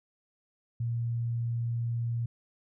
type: tone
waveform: sine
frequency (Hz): 117.4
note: A#2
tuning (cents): +13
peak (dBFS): -28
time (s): 0.8-2.26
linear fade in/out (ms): 5
effects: none